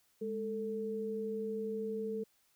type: tone pair together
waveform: sine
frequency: 207.7 / 443.8 Hz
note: G#3 / A4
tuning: 0 / +15 cents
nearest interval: octave + minor second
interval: 1315 cents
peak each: -40 / -36 dBFS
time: 0.21-2.24 s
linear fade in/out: 10 ms
effects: white hiss -72 dBFS RMS until 2.55 s